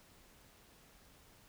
silence, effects pink hiss -63 dBFS RMS until 1.48 s

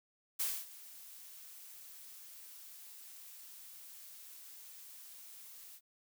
blue noise with ADSR envelope, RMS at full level -34 dBFS, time 0.39-5.81 s, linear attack 13 ms, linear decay 250 ms, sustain -19 dB, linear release 62 ms, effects none

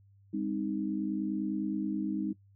sine chord, C minor, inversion second, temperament equal with one note detuned, 200.9 / 261.6 / 311.1 Hz, G3 / C4 / Eb4, +43 / 0 / 0 cents, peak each -34 / -37 / -33 dBFS, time 0.33-2.33 s, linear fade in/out 10 ms, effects noise-tail reverb RT60 0.1 s tail -19 dB re dry + added 99 Hz sine -58 dBFS peak until 2.55 s

